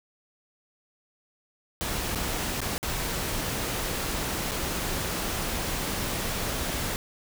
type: noise with dropouts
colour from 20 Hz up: pink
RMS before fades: -30 dBFS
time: 1.81-6.96 s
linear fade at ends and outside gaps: 0 ms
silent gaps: 2.149-2.157 / 2.605-2.616 / 2.78-2.829 / 4.512-4.517 s
effects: none